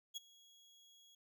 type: tone with ADSR envelope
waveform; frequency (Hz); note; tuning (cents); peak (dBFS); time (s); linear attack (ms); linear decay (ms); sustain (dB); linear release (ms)
30% pulse; 3322; G#7; 0; -37; 0.14-1.15; 27; 18; -23; 4
effects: none